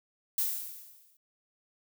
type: noise with exponential decay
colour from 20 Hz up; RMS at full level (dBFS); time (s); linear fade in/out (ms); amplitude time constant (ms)
violet; -27; 0.38-1.17; 2; 170
effects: none